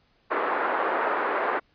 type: band-pass noise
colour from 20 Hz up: white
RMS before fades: -26 dBFS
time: 0.3-1.6 s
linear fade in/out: 20 ms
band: 340 to 1500 Hz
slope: 24 dB/octave
effects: pink hiss -65 dBFS RMS until 1.74 s + resampled to 11025 Hz